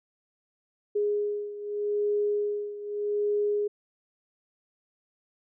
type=beating tone pair; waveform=sine; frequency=413.7 / 414.52 Hz; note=G#4 / G#4; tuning=-7 / -3 cents; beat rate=0.82 Hz; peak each=-27 / -31 dBFS; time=0.95-3.68 s; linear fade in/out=10 ms; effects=none